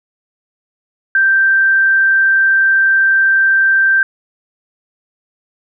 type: tone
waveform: sine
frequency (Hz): 1568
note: G6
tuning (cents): 0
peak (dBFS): -8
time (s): 1.15-4.03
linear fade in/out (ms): 2
effects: none